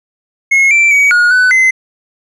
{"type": "tone with pitch steps", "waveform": "triangle", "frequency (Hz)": [2169, 2342, 2262, 1442, 1499, 2054], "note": ["C#7", "D7", "C#7", "F#6", "F#6", "C7"], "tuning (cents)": [-38, -5, 34, -45, 22, -33], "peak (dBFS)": -4, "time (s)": [0.51, 1.71], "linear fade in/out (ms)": 10, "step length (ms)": 200, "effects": ["resampled to 24000 Hz"]}